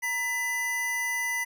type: tone pair together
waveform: square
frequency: 942 / 1998.1 Hz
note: A#5 / B6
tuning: +18 / +20 cents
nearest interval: octave + minor second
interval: 1302 cents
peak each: -38 / -28 dBFS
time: 0.02-1.45 s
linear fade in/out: 20 ms
effects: none